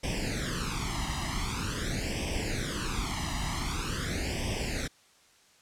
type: noise with flanger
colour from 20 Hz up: pink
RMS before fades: -32 dBFS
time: 0.03-4.88 s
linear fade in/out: 10 ms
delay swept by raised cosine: 0.36 to 1.02 ms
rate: 0.45 Hz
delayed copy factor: +0.9
effects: white hiss -61 dBFS RMS until 5.61 s + low-pass 8000 Hz 12 dB/octave